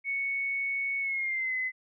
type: tone with pitch glide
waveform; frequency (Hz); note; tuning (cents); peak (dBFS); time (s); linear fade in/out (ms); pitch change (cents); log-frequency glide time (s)
sine; 2217 to 2033; C#7 to B6; 0 to +50; -28; 0.04-1.72; 50; -150; 1-1.54
effects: none